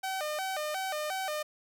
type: tone with vibrato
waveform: sawtooth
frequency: 680 Hz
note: F5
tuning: 46 cents flat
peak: -28 dBFS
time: 0.03-1.43 s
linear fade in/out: 10 ms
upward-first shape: square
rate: 2.8 Hz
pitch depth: 200 cents each way
effects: none